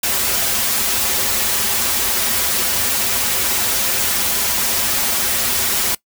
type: noise with comb filter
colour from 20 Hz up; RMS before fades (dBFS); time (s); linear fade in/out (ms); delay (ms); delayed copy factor
white; -18; 0.03-5.95; 5; 6.6; -0.8
effects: noise-tail reverb RT60 0.1 s tail -21 dB re dry